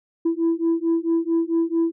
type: beating tone pair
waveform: sine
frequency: 329.6 / 334.1 Hz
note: E4 / E4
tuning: 0 / +23 cents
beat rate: 4.5 Hz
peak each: -20 / -20 dBFS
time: 0.25-1.92 s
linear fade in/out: 10 ms
effects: tanh soft clip ceiling -14 dBFS